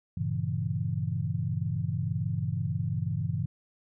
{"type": "chord", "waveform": "sine", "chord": "G diminished seventh", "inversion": "none", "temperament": "equal", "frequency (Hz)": [98, 116.54, 138.59, 164.81], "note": ["G2", "Bb2", "Db3", "Fb3"], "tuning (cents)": [0, 0, 0, 0], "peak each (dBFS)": -33, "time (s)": [0.17, 3.46], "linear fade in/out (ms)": 5, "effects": []}